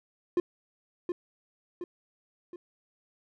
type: tone with echo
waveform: triangle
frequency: 352.5 Hz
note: F4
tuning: 16 cents sharp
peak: -20 dBFS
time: 0.37-0.4 s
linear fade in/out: 2 ms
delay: 720 ms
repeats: 3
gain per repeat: -6 dB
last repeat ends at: 2.56 s
effects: none